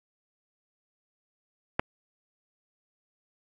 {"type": "click", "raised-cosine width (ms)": 0.5, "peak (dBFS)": -8, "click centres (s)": 1.795, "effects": ["AAC 48 kbps"]}